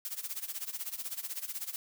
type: noise with tremolo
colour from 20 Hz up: blue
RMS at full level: -36 dBFS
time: 0.05-1.76 s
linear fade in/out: 0 ms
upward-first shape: sine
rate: 16 Hz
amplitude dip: 85%
effects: none